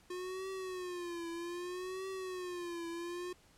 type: tone with vibrato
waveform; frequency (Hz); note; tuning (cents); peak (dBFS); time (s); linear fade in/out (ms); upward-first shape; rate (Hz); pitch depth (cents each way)
square; 358.5; F4; +45; -40; 0.1-3.33; 5; triangle; 0.63; 120
effects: pink hiss -65 dBFS RMS until 3.57 s + low-pass 11000 Hz 12 dB/octave